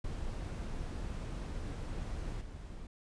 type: noise with level steps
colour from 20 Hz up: brown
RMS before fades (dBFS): -39 / -46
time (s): 0.04-2.87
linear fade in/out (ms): 5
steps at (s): 2.41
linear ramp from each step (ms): 2
effects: resampled to 22050 Hz